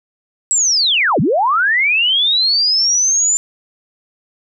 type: linear two-way sweep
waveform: sine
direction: down then up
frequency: 7902 to 120.4 to 7190 Hz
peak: -11 dBFS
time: 0.51-3.37 s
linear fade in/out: 0 ms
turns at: 1.2 s
effects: none